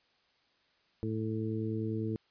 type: harmonic tone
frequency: 110 Hz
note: A2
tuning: in tune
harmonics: 1 / 2 / 3 / 4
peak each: -35 / -37 / -37 / -40 dBFS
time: 1.03-2.16 s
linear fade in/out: 0 ms
effects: white hiss -70 dBFS RMS until 2.3 s + resampled to 11025 Hz